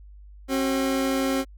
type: tone pair together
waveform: 30% pulse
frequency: 268.6 / 379.2 Hz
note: C4 / F#4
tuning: +46 / +43 cents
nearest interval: tritone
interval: 597 cents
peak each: -20 / -28 dBFS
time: 0.48-1.45 s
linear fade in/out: 50 ms
effects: added 50 Hz sine -43 dBFS peak until 1.57 s